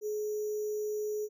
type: tone with sample-and-hold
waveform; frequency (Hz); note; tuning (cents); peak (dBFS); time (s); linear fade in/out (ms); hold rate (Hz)
sine; 423.1; G#4; +32; -31; 0.01-1.29; 50; 6300
effects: none